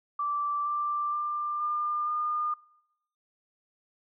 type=tone with pitch steps; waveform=sine; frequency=1167 / 1178.5 / 1190.1 / 1201.9 / 1213.7 Hz; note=D6 / D6 / D6 / D6 / D#6; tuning=-11 / +6 / +23 / +40 / -43 cents; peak=-27 dBFS; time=0.19-2.54 s; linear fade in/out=5 ms; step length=470 ms; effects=noise-tail reverb RT60 0.8 s tail -23 dB re dry